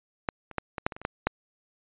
clicks, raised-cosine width 0.5 ms, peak -11 / -27 / -12 / -17 / -8 / -22 / -26 / -27 / -12 / -7 dBFS, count 10, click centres 0.288 / 0.513 / 0.583 / 0.782 / 0.865 / 0.922 / 0.965 / 1.016 / 1.051 / 1.27 s, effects resampled to 8000 Hz

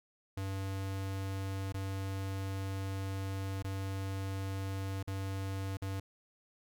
square tone with dropouts, 96.8 Hz, G2, 21 cents flat, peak -36 dBFS, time 0.37-6 s, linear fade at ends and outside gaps 5 ms, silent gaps 1.724-1.742 / 3.625-3.644 / 5.029-5.075 / 5.771-5.819 s, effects none

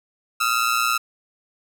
sawtooth ring-modulated tone, 1318.5 Hz, E6, in tune, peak -12 dBFS, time 0.4-0.98 s, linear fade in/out 10 ms, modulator 59.6 Hz, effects none

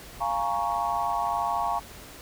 sine chord, Bb minor seventh, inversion second, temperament equal, 698.5 / 830.6 / 932.3 / 1108.7 Hz, F5 / Ab5 / Bb5 / Db6, 0 / 0 / 0 / 0 cents, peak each -30 dBFS, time 0.2-1.8 s, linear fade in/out 20 ms, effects added 50 Hz sine -51 dBFS peak until 2.21 s + pink hiss -45 dBFS RMS until 2.21 s

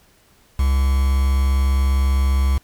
triangle tone with quantisation, 67.5 Hz, C#2, 45 cents flat, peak -12 dBFS, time 0.59-2.58 s, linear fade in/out 5 ms, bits 5, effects pink hiss -55 dBFS RMS until 2.63 s

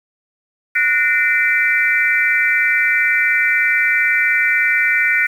sine tone cluster, 1465 / 1836 / 2059 / 2335 Hz, F#6 / A#6 / C7 / D7, -18 / -27 / -28 / -11 cents, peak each -18 dBFS, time 0.75-5.27 s, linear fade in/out 10 ms, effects 7-bit

